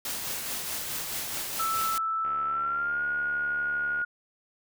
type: noise with tremolo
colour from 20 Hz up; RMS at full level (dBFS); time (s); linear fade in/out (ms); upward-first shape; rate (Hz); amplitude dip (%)
white; -32; 0.05-1.98; 2; triangle; 4.7; 35
type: tone with pitch glide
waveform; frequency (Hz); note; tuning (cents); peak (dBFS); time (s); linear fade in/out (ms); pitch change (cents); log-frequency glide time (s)
sine; 1318.5 to 1437.8; E6 to F6; 0 to +50; -26; 1.59-4.05; 10; +150; 2.45-3.04
type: click train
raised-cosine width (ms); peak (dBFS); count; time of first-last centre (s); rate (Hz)
0.5; -29; 129; 2.25-4.016; 72.5
effects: none